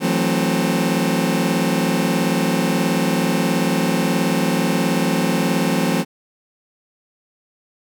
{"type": "chord", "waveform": "sawtooth", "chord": "F# half-diminished seventh", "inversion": "third", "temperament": "just", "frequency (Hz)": [166.5, 185, 222, 266.4], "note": ["E3", "F#3", "A3", "C4"], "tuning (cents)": [18, 0, 16, 31], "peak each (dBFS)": -18, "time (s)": [0, 6.05], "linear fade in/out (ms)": 50, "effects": []}